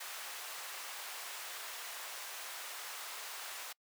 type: high-pass noise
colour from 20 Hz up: pink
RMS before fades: -45 dBFS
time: 0-3.73 s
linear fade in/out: 10 ms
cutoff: 880 Hz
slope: 12 dB/octave
effects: noise-tail reverb RT60 0.1 s tail -26 dB re dry + high-pass 400 Hz 12 dB/octave

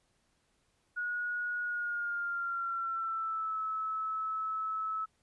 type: tone with pitch glide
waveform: sine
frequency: 1451 to 1300.2 Hz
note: F#6 to E6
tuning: -34 to -24 cents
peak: -32 dBFS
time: 0.96-5.06 s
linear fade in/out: 20 ms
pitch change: -190 cents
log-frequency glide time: 1.63-3.58 s
effects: pink hiss -74 dBFS RMS until 5.22 s + resampled to 24000 Hz

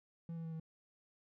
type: tone with pitch steps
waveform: triangle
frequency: 166.6 / 164.59 / 162.61 / 160.65 Hz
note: E3 / E3 / E3 / E3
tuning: +19 / -2 / -23 / -44 cents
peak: -39 dBFS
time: 0.29-0.598 s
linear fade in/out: 2 ms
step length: 77 ms
effects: none

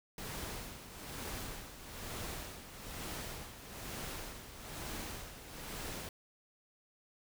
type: noise with tremolo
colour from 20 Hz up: pink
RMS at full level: -42 dBFS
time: 0.18-6.09 s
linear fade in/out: 2 ms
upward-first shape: sine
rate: 1.1 Hz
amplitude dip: 65%
effects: none

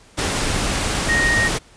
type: tone in noise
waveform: sine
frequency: 1864.7 Hz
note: A#6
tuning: in tune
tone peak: -16 dBFS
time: 1.08-1.49 s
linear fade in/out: 20 ms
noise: pink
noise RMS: -21 dBFS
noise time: 0.17-1.59 s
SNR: +2 dB
effects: pink hiss -49 dBFS RMS until 1.76 s + resampled to 22050 Hz

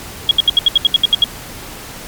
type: tone bursts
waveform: sine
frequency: 3300 Hz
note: G#7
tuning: 12 cents flat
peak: -5 dBFS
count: 11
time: 0.29-1.241 s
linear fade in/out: 2 ms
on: 21 ms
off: 72 ms
effects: pink hiss -31 dBFS RMS until 2.07 s + MP3 96 kbps

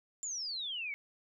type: exponential sweep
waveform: sine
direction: down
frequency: 7270 to 2178 Hz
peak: -36 dBFS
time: 0.23-0.94 s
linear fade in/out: 0 ms
effects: none

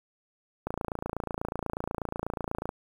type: click train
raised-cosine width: 1 ms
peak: -17 dBFS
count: 58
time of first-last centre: 0.67-2.691 s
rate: 28.2 Hz
effects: 8-bit

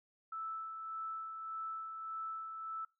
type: tone with tremolo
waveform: sine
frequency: 1316 Hz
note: E6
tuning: 3 cents flat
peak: -38 dBFS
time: 0.32-2.85 s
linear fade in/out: 5 ms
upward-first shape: sine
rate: 1.7 Hz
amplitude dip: 40%
effects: noise-tail reverb RT60 0.2 s tail -20 dB re dry

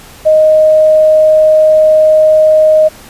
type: tone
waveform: sine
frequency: 622.3 Hz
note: D#5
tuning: in tune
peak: -3 dBFS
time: 0.25-2.89 s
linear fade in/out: 20 ms
effects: pink hiss -35 dBFS RMS until 3.09 s + resampled to 32000 Hz

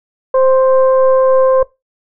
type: tone with frequency modulation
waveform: sine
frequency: 523.3 Hz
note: C5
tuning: in tune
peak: -7 dBFS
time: 0.34-1.63 s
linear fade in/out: 5 ms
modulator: 525 Hz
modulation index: 0.62
effects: noise-tail reverb RT60 0.2 s tail -20 dB re dry

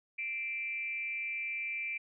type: tone with frequency modulation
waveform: sine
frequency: 2349 Hz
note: D7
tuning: in tune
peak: -34 dBFS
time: 0.18-1.98 s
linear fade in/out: 10 ms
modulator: 256 Hz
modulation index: 0.5
effects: none

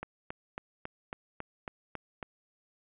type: click train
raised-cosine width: 0.5 ms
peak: -22 dBFS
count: 9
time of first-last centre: 0.03-2.228 s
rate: 3.64 Hz
effects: resampled to 8000 Hz + 8-bit

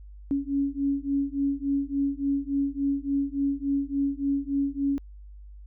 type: beating tone pair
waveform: sine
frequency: 277.2 / 280.7 Hz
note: C#4 / C#4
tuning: 0 / +22 cents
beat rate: 3.5 Hz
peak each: -27 dBFS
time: 0.31-4.98 s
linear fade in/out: 0 ms
effects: added 50 Hz sine -42 dBFS peak until 5.66 s

